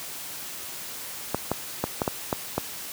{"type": "clicks", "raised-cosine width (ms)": 1, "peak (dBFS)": -9, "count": 7, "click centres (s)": [1.346, 1.516, 1.84, 2.018, 2.078, 2.328, 2.58], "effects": ["white hiss -37 dBFS RMS until 2.92 s", "high-pass 80 Hz 12 dB/octave"]}